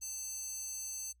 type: tone with high-pass filter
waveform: square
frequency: 892 Hz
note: A5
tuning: 23 cents sharp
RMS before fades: -42 dBFS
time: 0.01-1.13 s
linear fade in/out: 20 ms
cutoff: 6800 Hz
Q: 7.5
effects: noise-tail reverb RT60 0.1 s tail -24 dB re dry + added 60 Hz sine -65 dBFS peak until 1.2 s